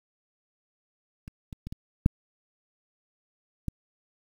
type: clicks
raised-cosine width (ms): 5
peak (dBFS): -29 / -26 / -24 / -24 / -6 / -17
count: 6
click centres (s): 1.279 / 1.528 / 1.67 / 1.725 / 2.061 / 3.683
effects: 8-bit